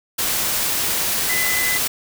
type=tone in noise; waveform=sine; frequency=2013 Hz; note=B6; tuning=33 cents sharp; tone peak=-21 dBFS; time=1.29-1.78 s; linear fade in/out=10 ms; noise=white; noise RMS=-21 dBFS; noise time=0.18-1.88 s; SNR=-3 dB; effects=none